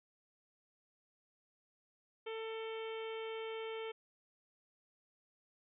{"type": "harmonic tone", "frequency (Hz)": 446, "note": "A4", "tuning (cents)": 23, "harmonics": [1, 2, 3, 4, 5, 6, 7, 8], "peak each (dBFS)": [-41, -51, -53, -59, -52, -57, -53, -64], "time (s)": [2.26, 3.92], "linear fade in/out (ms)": 10, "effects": []}